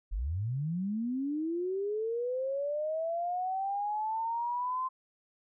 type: linear sweep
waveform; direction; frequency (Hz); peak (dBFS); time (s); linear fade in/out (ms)
sine; up; 39 to 1043; -30; 0.11-4.89; 20
effects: none